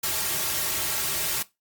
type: noise with comb filter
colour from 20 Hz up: white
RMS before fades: -27 dBFS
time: 0.03-1.43 s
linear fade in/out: 10 ms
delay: 4 ms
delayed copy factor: -0.7
effects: noise-tail reverb RT60 0.2 s tail -18 dB re dry + Opus 48 kbps